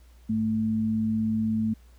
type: tone pair together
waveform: sine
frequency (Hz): 103.83 / 220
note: G#2 / A3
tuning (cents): 0 / 0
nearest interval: octave + minor second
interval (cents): 1300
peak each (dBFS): -33 / -23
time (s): 0.29-1.74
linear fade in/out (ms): 10
effects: added 60 Hz sine -50 dBFS peak until 1.98 s + pink hiss -63 dBFS RMS until 1.98 s